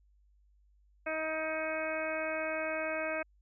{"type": "harmonic tone", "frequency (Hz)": 315.5, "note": "D#4", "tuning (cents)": 24, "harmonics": [1, 2, 3, 4, 5, 6, 7, 8], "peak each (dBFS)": [-43, -35, -47, -43, -40, -48, -41, -42], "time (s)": [1.06, 3.23], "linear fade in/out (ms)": 10, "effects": ["added 50 Hz sine -63 dBFS peak until 3.41 s"]}